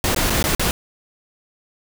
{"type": "noise with dropouts", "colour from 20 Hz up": "pink", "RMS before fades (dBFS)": -19, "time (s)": [0.04, 0.71], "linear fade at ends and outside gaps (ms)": 1, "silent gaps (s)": [[0.147, 0.162], [0.298, 0.303], [0.427, 0.44], [0.55, 0.595]], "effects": []}